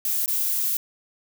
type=noise with dropouts; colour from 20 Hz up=violet; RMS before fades=-24 dBFS; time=0.05-0.77 s; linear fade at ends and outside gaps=1 ms; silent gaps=0.26-0.279 s; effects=none